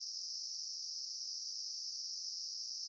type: band-pass noise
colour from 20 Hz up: pink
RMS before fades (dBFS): -44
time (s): 0-2.88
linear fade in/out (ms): 20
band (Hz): 4900 to 5700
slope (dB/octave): 96
effects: none